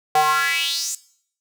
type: tone with high-pass filter sweep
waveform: square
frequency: 152.5 Hz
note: D#3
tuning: 34 cents flat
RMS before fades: -20 dBFS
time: 0.15-0.95 s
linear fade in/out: 2 ms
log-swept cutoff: 680 to 7700 Hz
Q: 4.6
effects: noise-tail reverb RT60 0.6 s tail -18 dB re dry